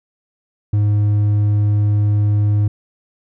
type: tone with hard clipping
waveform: sine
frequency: 103.83 Hz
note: G#2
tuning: in tune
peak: -13 dBFS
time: 0.73-2.68 s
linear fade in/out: 5 ms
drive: 3 dB
effects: none